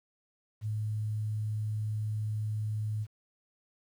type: tone with quantisation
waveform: sine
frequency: 107.2 Hz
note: A2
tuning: 45 cents flat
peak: -30 dBFS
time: 0.61-3.07 s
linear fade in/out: 50 ms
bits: 10
effects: none